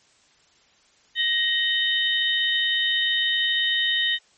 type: tone cluster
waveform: sine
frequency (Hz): 1877 / 3041 / 3696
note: A#6 / F#7 / A#7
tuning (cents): +11 / +47 / -16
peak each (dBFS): -24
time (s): 1.15-4.19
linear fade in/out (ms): 50
effects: white hiss -59 dBFS RMS until 4.37 s + MP3 32 kbps